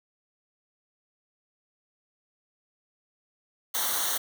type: noise with comb filter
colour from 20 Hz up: white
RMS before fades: -28 dBFS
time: 3.74-4.18 s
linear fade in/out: 10 ms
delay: 0.4 ms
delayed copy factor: -0.85
effects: none